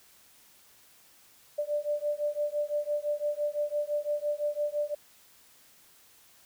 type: beating tone pair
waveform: sine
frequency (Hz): 587.3 / 593.2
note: D5 / D5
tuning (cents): 0 / +17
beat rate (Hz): 5.9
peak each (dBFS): -31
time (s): 1.58-4.95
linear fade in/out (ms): 10
effects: white hiss -59 dBFS RMS until 6.45 s